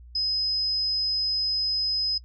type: tone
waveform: sine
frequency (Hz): 5060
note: D#8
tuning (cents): +28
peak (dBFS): -23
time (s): 0.15-2.18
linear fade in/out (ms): 5
effects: noise-tail reverb RT60 0.1 s tail -21 dB re dry + added 60 Hz sine -44 dBFS peak until 2.24 s